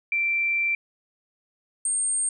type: tone pair in turn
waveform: sine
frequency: 2349 / 8601 Hz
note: D7 / C9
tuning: 0 / +47 cents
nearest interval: octave + minor seventh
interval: 2247 cents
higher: second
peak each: -21 / -22 dBFS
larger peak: first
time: 0.12-0.75 / 1.85-2.29 s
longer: first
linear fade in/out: 2 ms
effects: none